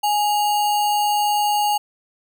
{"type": "tone with sample-and-hold", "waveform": "sine", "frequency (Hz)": 830.6, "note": "G#5", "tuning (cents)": 0, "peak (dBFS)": -16, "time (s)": [0.03, 1.78], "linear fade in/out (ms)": 10, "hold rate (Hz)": 3675, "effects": []}